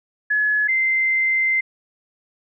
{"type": "tone pair in turn", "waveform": "sine", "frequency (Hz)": [1700, 2079], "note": ["G#6", "C7"], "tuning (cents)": [40, -12], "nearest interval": "minor third", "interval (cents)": 348, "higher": "second", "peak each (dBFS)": -16, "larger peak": "neither", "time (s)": [[0.3, 0.68], [0.68, 1.61]], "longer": "second", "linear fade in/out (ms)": 10, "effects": []}